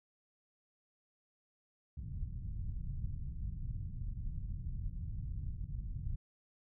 pink low-pass noise, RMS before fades -40 dBFS, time 1.97-6.16 s, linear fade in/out 5 ms, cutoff 140 Hz, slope 24 dB/octave, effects none

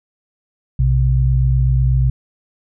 sine tone pair together, 60.83 / 129 Hz, B1 / C3, -26 / -24 cents, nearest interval octave + minor second, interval 1302 cents, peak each -14 dBFS, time 0.79-2.1 s, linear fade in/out 5 ms, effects none

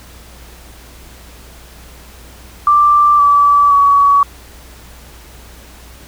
sine tone with pitch steps, 1177 / 1153.4 / 1130.4 Hz, D6 / D6 / C#6, +3 / -32 / +34 cents, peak -6 dBFS, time 2.67-4.23 s, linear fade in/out 2 ms, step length 520 ms, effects added 60 Hz sine -38 dBFS peak until 6.07 s + pink hiss -40 dBFS RMS until 6.07 s

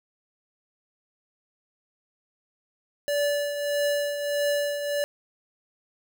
square tone with tremolo, 579 Hz, D5, 25 cents flat, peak -22 dBFS, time 3.08-5.04 s, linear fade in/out 0 ms, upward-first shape triangle, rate 1.6 Hz, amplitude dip 60%, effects none

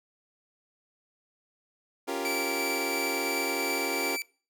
25% pulse chord, G half-diminished seventh, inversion second, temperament equal, 277.2 / 349.2 / 392 / 466.2 Hz, Db4 / F4 / G4 / Bb4, 0 / 0 / 0 / 0 cents, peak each -32 dBFS, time 2.07-4.17 s, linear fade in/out 20 ms
sawtooth tone with tremolo, 2322 Hz, D7, 20 cents flat, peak -26 dBFS, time 2.25-4.22 s, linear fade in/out 0 ms, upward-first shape triangle, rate 2.9 Hz, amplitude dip 25%
effects noise-tail reverb RT60 0.4 s tail -23 dB re dry

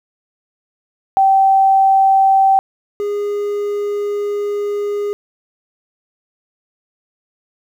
sine / triangle tone pair in turn, 775 / 410.5 Hz, G5 / G#4, -20 / -20 cents, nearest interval major seventh, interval 1100 cents, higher first, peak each -8 / -15 dBFS, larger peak first, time 1.17-2.59 / 3-5.13 s, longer second, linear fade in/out 0 ms, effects 8-bit

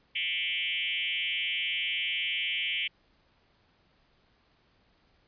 sine tone with frequency modulation, 2674 Hz, E7, 24 cents sharp, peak -28 dBFS, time 0.15-2.88 s, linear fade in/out 10 ms, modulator 172 Hz, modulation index 3.3, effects pink hiss -67 dBFS RMS until 5.27 s + resampled to 11025 Hz

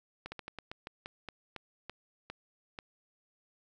slowing click train, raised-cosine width 0.3 ms, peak -25 dBFS, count 13, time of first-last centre 0.26-2.788 s, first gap 60 ms, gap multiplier 1.21, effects none

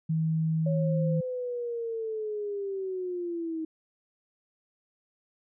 sine tone, 160 Hz, D#3, 49 cents sharp, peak -24 dBFS, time 0.09-1.21 s, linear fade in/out 10 ms
sine linear sweep, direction down, 557 to 315.8 Hz, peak -30 dBFS, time 0.66-3.65 s, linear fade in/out 5 ms
effects none

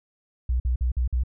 sine tone bursts, 61.7 Hz, B1, 1 cent flat, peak -20 dBFS, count 5, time 0.49-1.236 s, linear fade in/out 5 ms, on 110 ms, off 49 ms, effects none

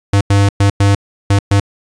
square tone bursts at uneven times, 100 Hz, G2, 35 cents sharp, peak -8 dBFS, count 6, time 0.13-0.21 / 0.3-0.49 / 0.6-0.7 / 0.8-0.95 / 1.3-1.39 / 1.51-1.6 s, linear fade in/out 5 ms, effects resampled to 22050 Hz + 8-bit

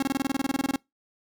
45% pulse tone bursts, 271.8 Hz, C#4, 34 cents flat, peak -22 dBFS, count 16, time 0-0.76 s, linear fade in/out 2 ms, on 25 ms, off 24 ms, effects noise-tail reverb RT60 0.2 s tail -25 dB re dry

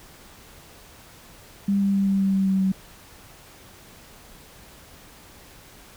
sine tone with pitch steps, 199.1 / 197.84 / 196.59 / 195.34 / 194.1 / 192.87 / 191.65 / 190.44 Hz, G3 / G3 / G3 / G3 / G3 / G3 / G3 / G3, +27 / +16 / +5 / -6 / -17 / -28 / -39 / -50 cents, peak -18 dBFS, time 1.68-2.72 s, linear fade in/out 5 ms, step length 130 ms, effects pink hiss -48 dBFS RMS until 5.96 s

